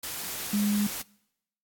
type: tone in noise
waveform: sine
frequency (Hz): 206.2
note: G#3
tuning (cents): -12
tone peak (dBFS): -23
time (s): 0.53-0.87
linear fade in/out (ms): 5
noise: white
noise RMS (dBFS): -35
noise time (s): 0.03-1.02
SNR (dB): +9
effects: noise-tail reverb RT60 0.8 s tail -23 dB re dry + AAC 64 kbps